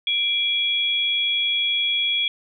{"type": "tone pair together", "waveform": "sine", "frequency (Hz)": [2358, 3337], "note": ["D7", "G#7"], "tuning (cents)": [6, 8], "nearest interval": "tritone", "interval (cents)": 602, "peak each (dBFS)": [-25, -20], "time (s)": [0.07, 2.28], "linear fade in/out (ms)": 2, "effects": []}